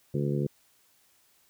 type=harmonic tone; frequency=71.5 Hz; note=D2; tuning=46 cents flat; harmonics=2 / 3 / 4 / 5 / 6 / 7; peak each=-28 / -33 / -39 / -33 / -37 / -39 dBFS; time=0.14-0.47 s; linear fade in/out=5 ms; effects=white hiss -65 dBFS RMS until 1.49 s